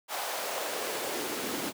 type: noise with high-pass filter sweep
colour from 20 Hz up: pink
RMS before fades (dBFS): -34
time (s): 0.08-1.73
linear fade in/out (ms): 50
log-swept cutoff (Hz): 770 to 250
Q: 1.9
effects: none